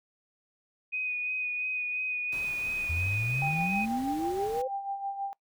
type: tone with vibrato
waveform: sine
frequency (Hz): 2489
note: D#7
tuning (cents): 0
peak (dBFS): -29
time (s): 0.92-3.86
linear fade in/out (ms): 20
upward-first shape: sine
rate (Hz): 2.9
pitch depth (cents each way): 19
type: noise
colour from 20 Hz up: pink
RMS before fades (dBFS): -46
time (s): 2.32-4.62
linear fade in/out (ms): 5
type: exponential sweep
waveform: sine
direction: up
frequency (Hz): 78.6 to 532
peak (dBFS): -29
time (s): 2.89-4.68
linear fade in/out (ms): 10
type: tone with tremolo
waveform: sine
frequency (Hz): 792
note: G5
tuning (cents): +18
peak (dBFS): -29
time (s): 3.42-5.33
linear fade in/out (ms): 0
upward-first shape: sine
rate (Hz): 6.2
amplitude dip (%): 60
effects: noise-tail reverb RT60 0.1 s tail -23 dB re dry